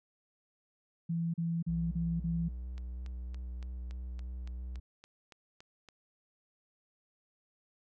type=tone bursts; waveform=sine; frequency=167.3 Hz; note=E3; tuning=26 cents sharp; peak=-30 dBFS; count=5; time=1.09-2.488 s; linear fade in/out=10 ms; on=250 ms; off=37 ms
type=tone with vibrato; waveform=triangle; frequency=61.74 Hz; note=B1; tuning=in tune; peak=-36 dBFS; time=1.68-4.8 s; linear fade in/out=10 ms; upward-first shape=square; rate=3.1 Hz; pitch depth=15 cents each way
type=click train; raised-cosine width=0.2 ms; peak=-35 dBFS; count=12; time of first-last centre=2.78-5.887 s; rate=3.54 Hz
effects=none